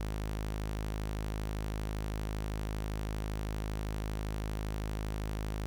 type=tone; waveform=sawtooth; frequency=52.6 Hz; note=G#1; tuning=23 cents sharp; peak=-30 dBFS; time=0-5.66 s; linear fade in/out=0 ms; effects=12-bit